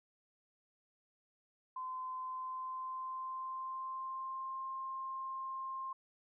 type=tone with pitch glide; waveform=sine; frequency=1029 to 1059.2 Hz; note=C6 to C6; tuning=-29 to +21 cents; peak=-39 dBFS; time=1.76-5.93 s; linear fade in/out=5 ms; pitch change=+50 cents; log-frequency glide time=2.12-4.67 s; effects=none